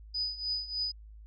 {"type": "tone with tremolo", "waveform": "sine", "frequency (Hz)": 4978, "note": "D#8", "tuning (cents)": 0, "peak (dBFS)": -28, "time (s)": [0.14, 0.92], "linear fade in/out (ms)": 10, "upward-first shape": "triangle", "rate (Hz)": 3.3, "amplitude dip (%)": 85, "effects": ["added 53 Hz sine -47 dBFS peak until 1.26 s"]}